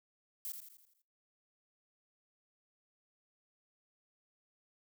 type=noise with echo; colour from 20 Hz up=violet; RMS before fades=-41 dBFS; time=0.45-0.52 s; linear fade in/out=0 ms; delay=83 ms; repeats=6; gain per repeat=-6 dB; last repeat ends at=1.018 s; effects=noise-tail reverb RT60 0.4 s tail -21 dB re dry